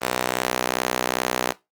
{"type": "tone with high-pass filter", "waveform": "sawtooth", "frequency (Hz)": 62.5, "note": "B1", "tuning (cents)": 21, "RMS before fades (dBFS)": -25, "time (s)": [0.01, 1.53], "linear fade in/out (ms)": 20, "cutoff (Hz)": 500, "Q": 0.75, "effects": ["noise-tail reverb RT60 0.2 s tail -17 dB re dry", "Opus 24 kbps"]}